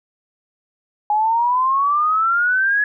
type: exponential sweep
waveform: sine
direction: up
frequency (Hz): 830.6 to 1700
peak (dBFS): -14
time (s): 1.1-2.84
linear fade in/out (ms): 2
effects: none

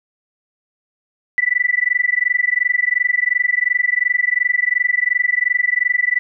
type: tone with amplitude modulation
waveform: sine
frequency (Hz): 1975.5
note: B6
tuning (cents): 0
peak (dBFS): -10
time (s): 1.38-6.19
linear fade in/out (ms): 0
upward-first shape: sine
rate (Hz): 22.8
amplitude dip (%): 100
effects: none

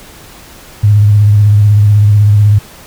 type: tone with vibrato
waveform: sine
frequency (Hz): 103.83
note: G#2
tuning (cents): 0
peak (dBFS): -3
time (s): 0.83-2.59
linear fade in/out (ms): 10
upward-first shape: sine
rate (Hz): 16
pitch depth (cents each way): 39
effects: pink hiss -35 dBFS RMS until 2.86 s

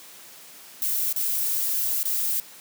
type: noise with dropouts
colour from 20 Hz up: violet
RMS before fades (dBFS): -25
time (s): 0.82-2.4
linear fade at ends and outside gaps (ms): 1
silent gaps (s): 1.127-1.161 / 2.031-2.053
effects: white hiss -46 dBFS RMS until 2.6 s + high-pass 150 Hz 12 dB/octave

